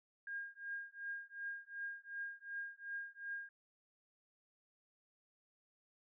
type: tone with tremolo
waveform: sine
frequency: 1618 Hz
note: G#6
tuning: 46 cents flat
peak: -39 dBFS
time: 0.27-3.49 s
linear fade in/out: 2 ms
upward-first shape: triangle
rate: 2.7 Hz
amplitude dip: 100%
effects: none